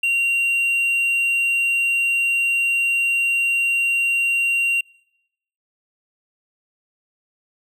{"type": "tone", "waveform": "triangle", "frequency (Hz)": 2760, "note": "F7", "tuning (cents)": -21, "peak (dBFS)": -15, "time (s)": [0.03, 4.81], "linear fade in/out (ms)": 5, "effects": ["noise-tail reverb RT60 0.9 s tail -26 dB re dry"]}